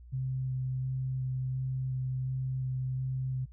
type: tone with vibrato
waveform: sine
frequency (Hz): 130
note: C3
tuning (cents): -11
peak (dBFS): -30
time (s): 0.12-3.46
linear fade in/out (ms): 20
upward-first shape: square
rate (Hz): 1.4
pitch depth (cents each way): 8
effects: added 60 Hz sine -48 dBFS peak until 3.52 s